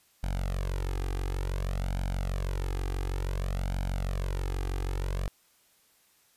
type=tone with flanger; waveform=sawtooth; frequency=46.25 Hz; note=F#1; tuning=in tune; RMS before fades=-31 dBFS; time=0.23-5.28 s; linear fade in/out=0 ms; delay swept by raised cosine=1.3 to 2.5 ms; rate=0.56 Hz; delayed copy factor=+1; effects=white hiss -65 dBFS RMS until 6.36 s + resampled to 32000 Hz